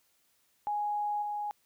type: tone with level steps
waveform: sine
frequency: 830.6 Hz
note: G#5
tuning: in tune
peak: -29 / -32 dBFS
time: 0.67-1.51 s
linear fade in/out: 0 ms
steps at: 1.22 s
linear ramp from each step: 5 ms
effects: white hiss -71 dBFS RMS until 1.65 s